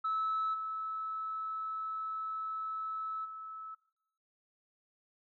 sine tone with level steps, 1303 Hz, E6, 20 cents flat, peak -29 / -35 / -42 dBFS, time 0.04-3.75 s, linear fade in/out 10 ms, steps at 0.53 / 3.24 s, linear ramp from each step 20 ms, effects noise-tail reverb RT60 0.8 s tail -20 dB re dry + tanh soft clip ceiling -27 dBFS

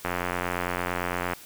click train, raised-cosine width 0.5 ms, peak -12 dBFS, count 115, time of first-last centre 0.05-1.334 s, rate 88.8 Hz, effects white hiss -47 dBFS RMS until 1.45 s

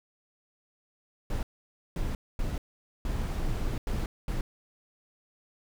brown noise bursts at uneven times, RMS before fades -30 dBFS, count 6, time 1.3-1.43 / 1.96-2.15 / 2.39-2.58 / 3.05-3.78 / 3.87-4.06 / 4.28-4.41 s, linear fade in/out 2 ms, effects none

